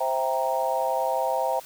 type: chord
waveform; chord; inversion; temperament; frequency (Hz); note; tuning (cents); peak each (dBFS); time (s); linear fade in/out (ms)
sine; C dominant seventh; none; equal; 523.3 / 659.3 / 784 / 932.3; C5 / E5 / G5 / Bb5; 0 / 0 / 0 / 0; -28; 0-1.6; 10
effects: white hiss -46 dBFS RMS until 1.65 s